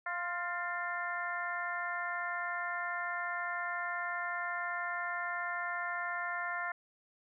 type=harmonic tone with a mistuned harmonic; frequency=349.2 Hz; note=F4; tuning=in tune; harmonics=2 / 3 / 4 / 5 / 6; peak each=-41 / -41 / -39 / -39 / -45 dBFS; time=0.06-6.72 s; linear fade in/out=5 ms; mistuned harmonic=5; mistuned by=+38 cents; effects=none